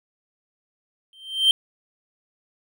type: tone with exponential growth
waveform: triangle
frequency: 3136 Hz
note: G7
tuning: in tune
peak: -9 dBFS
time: 1.13-1.51 s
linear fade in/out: 1 ms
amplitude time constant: 81 ms
effects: none